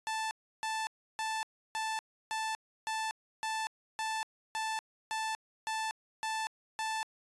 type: tone bursts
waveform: sawtooth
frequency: 880 Hz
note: A5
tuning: in tune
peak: -29 dBFS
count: 13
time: 0.07-7.03 s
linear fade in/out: 0 ms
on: 240 ms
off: 320 ms
effects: resampled to 24000 Hz